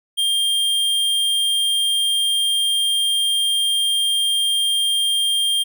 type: tone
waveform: square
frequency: 3200 Hz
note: G7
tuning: 35 cents sharp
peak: -17 dBFS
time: 0.17-5.64 s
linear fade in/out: 20 ms
effects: none